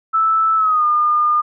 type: tone with pitch glide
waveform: sine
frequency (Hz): 1315 to 1212.8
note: E6 to D#6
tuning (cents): -5 to -45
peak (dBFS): -12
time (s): 0.13-1.42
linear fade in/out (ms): 20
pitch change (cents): -140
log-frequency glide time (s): 0.56-0.85
effects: none